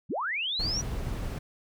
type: linear sweep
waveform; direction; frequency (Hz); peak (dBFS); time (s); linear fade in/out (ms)
sine; up; 92.8 to 5960; -28; 0.09-0.82; 20
type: noise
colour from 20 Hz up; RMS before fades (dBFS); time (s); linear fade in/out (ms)
brown; -33; 0.59-1.39; 10
effects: none